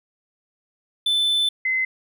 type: tone pair in turn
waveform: triangle / sine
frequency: 3520 / 2051 Hz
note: A7 / C7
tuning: 0 / -35 cents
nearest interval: major sixth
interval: 935 cents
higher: first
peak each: -16 / -19 dBFS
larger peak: first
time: 1.06-1.49 / 1.65-1.85 s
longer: first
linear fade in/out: 5 ms
effects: none